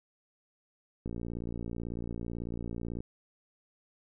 click train, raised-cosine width 3 ms, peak -25 dBFS, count 114, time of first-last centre 1.06-3.005 s, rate 58.1 Hz, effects none

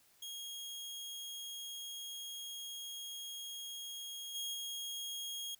sawtooth tone with level steps, 3271 Hz, G#7, 27 cents flat, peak -40 / -35 / -37 dBFS, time 0.22-5.55 s, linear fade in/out 5 ms, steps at 4.34 / 4.53 s, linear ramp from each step 20 ms, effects white hiss -68 dBFS RMS until 5.59 s

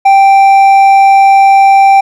sine tone with hard clipping, 784 Hz, G5, in tune, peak -3 dBFS, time 0.05-2.01 s, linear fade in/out 10 ms, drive 5 dB, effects none

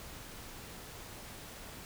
silence, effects pink hiss -48 dBFS RMS until 1.85 s

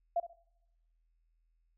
sine tone with echo, 686 Hz, F5, 31 cents flat, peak -27 dBFS, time 0.16-0.2 s, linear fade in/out 5 ms, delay 67 ms, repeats 2, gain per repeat -14 dB, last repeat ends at 0.334 s, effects noise-tail reverb RT60 0.9 s tail -24 dB re dry + added 41 Hz sine -70 dBFS peak until 1.77 s

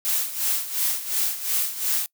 blue noise with tremolo, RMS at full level -22 dBFS, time 0.05-2.06 s, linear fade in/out 0 ms, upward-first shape sine, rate 2.8 Hz, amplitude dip 75%, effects noise-tail reverb RT60 0.1 s tail -23 dB re dry

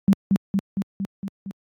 sine tone with echo, 196 Hz, G3, in tune, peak -11 dBFS, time 0.08-0.13 s, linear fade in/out 0 ms, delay 230 ms, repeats 6, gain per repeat -3 dB, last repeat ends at 1.51 s, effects high-pass 100 Hz 12 dB/octave + AAC 64 kbps

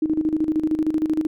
sine tone with tremolo, 312.1 Hz, D#4, 5 cents sharp, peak -16 dBFS, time 0.02-1.27 s, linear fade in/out 5 ms, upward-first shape square, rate 13 Hz, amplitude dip 70%, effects none

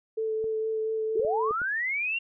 sine tone with vibrato, 440 Hz, A4, in tune, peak -26 dBFS, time 0.17-1.52 s, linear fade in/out 10 ms, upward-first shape sine, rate 4.3 Hz, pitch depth 12 cents each way
clicks, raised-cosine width 2 ms, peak -30 dBFS, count 5, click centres 0.442 / 1.196 / 1.249 / 1.509 / 1.617 s
sine linear sweep, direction up, 348.6 to 2800 Hz, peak -26 dBFS, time 1.15-2.19 s, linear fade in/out 10 ms
effects none

